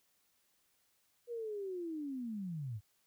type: linear sweep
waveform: sine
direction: down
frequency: 485.1 to 96.1 Hz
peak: -38 dBFS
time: 1.27-2.81 s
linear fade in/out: 50 ms
effects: white hiss -75 dBFS RMS until 3.06 s